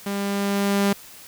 sawtooth tone with level ramp, 199.9 Hz, G3, 34 cents sharp, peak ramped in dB -21 to -13 dBFS, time 0.06-0.93 s, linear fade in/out 5 ms, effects white hiss -44 dBFS RMS until 1.27 s

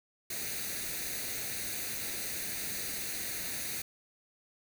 white noise with comb filter, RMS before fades -37 dBFS, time 0.3-3.82 s, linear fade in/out 5 ms, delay 0.47 ms, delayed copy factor +0.65, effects none

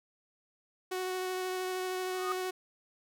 sawtooth tone with vibrato, 370 Hz, F#4, in tune, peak -29 dBFS, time 0.91-2.51 s, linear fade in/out 10 ms, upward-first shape sine, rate 13 Hz, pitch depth 10 cents each way
sine tone with exponential growth, 1231 Hz, D#6, 19 cents flat, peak -28 dBFS, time 2.07-2.32 s, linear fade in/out 0 ms, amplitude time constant 54 ms
effects none

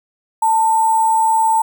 sine tone with sample-and-hold, 891 Hz, A5, 22 cents sharp, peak -11 dBFS, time 0.42-1.62 s, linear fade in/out 5 ms, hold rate 8820 Hz, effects none

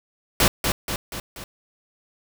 pink noise with echo, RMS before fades -17 dBFS, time 0.4-0.48 s, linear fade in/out 2 ms, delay 240 ms, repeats 4, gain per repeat -5 dB, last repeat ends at 1.44 s, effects none

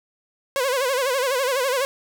sawtooth tone with vibrato, 523.3 Hz, C5, in tune, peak -16 dBFS, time 0.56-1.85 s, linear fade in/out 0 ms, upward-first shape sine, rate 12 Hz, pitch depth 120 cents each way, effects none

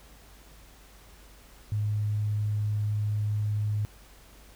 sine tone, 105.1 Hz, G#2, 21 cents sharp, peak -25 dBFS, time 1.72-3.85 s, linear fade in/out 0 ms, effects added 50 Hz sine -53 dBFS peak until 4.55 s + pink hiss -55 dBFS RMS until 4.55 s

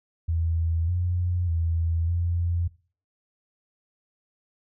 sine tone with pitch steps, 82.5 / 88.7 / 82.9 / 86 Hz, E2 / F2 / E2 / F2, +2 / +27 / +10 / -26 cents, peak -22 dBFS, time 0.28-2.68 s, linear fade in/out 10 ms, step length 600 ms, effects noise-tail reverb RT60 0.4 s tail -20 dB re dry

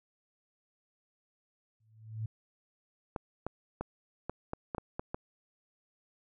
sine tone with exponential growth, 110 Hz, A2, in tune, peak -31 dBFS, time 1.8-2.26 s, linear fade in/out 5 ms, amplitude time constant 100 ms
clicks, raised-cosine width 1 ms, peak -21 dBFS, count 9, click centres 3.162 / 3.466 / 3.81 / 4.296 / 4.534 / 4.748 / 4.782 / 4.995 / 5.145 s
effects none

